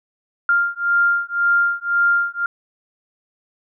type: beating tone pair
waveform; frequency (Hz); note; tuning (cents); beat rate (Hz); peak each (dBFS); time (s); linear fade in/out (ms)
sine; 1396.9 / 1398.8; F6 / F6; 0 / +2; 1.9; -18; 0.49-2.46; 2
effects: none

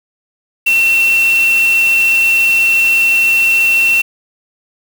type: tone in noise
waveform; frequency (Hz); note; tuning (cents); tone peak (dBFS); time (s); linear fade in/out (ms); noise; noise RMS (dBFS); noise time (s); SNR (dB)
sine; 2707; E7; +45; -8; 0.66-4.02; 10; white; -25; 0.66-4.02; +14
effects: none

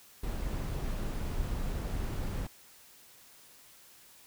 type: noise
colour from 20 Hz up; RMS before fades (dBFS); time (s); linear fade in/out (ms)
brown; -34; 0.23-2.47; 5
type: click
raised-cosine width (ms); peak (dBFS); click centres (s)
5; -30; 2.03
effects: white hiss -57 dBFS RMS until 4.26 s

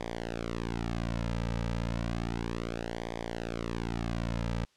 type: tone with flanger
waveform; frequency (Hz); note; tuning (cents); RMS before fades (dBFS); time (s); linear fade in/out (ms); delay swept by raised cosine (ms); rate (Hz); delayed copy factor
sawtooth; 57.5; A#1; -23; -34; 0-4.65; 0; 0.72 to 2.82; 0.32; -1
effects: white hiss -68 dBFS RMS until 4.76 s + low-pass 6000 Hz 12 dB/octave

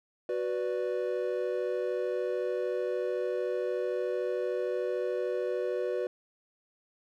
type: chord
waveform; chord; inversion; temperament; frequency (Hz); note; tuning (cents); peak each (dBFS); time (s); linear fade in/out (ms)
triangle; B minor; second; equal; 370 / 493.9 / 587.3; F#4 / B4 / D5; 0 / 0 / 0; -31 / -30 / -34; 0.29-6.07; 2
effects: none

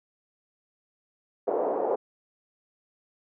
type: band-pass noise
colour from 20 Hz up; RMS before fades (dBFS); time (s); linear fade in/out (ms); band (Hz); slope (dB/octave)
pink; -27; 1.47-1.96; 10; 420 to 710; 24
effects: none

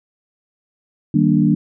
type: chord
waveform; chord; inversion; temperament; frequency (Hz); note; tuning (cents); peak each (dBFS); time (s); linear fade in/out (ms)
sine; Eb major seventh; none; equal with one note detuned; 155.56 / 193.63 / 233.1 / 293.7; Eb3 / G3 / Bb3 / D4; 0 / -21 / 0 / 0; -17; 1.14-1.55; 5
effects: none

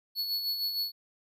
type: tone with tremolo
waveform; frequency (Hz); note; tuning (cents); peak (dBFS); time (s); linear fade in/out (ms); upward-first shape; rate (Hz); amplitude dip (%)
square; 4402; C#8; -13; -28; 0.15-0.92; 50; sine; 6.5; 50
effects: none

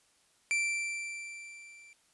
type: tone with level ramp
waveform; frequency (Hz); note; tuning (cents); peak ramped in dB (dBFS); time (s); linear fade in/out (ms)
45% pulse; 2346; D7; -2; -26 to -53; 0.51-1.93; 0
effects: white hiss -68 dBFS RMS until 2.13 s + resampled to 24000 Hz

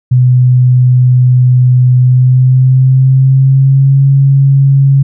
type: tone with pitch glide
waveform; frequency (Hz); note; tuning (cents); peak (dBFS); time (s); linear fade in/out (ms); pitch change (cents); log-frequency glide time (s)
sine; 125.9 to 137.29; B2 to C#3; +34 to -16; -3; 0.11-5.03; 10; +150; 1.97-4.04
effects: none

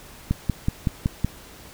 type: click train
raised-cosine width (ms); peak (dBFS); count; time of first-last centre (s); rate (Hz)
5; -8; 6; 0.31-1.246; 5.34
effects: pink hiss -45 dBFS RMS until 1.73 s

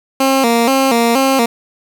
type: tone with vibrato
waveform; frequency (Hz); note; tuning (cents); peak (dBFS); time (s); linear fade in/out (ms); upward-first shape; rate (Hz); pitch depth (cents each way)
15% pulse; 250.1; B3; +22; -4; 0.2-1.46; 5; square; 2.1; 120
effects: 7-bit

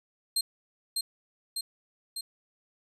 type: tone with echo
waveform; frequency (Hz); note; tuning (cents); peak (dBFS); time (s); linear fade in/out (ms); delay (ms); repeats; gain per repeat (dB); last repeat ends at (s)
25% pulse; 4186; C8; 0; -20; 0.36-0.41; 5; 600; 3; -3; 2.21
effects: none

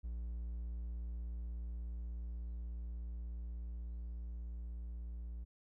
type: tone with level ramp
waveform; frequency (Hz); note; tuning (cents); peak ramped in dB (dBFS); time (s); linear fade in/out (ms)
triangle; 58.27; A#1; 0; -37 to -40; 0.03-5.45; 20
effects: none

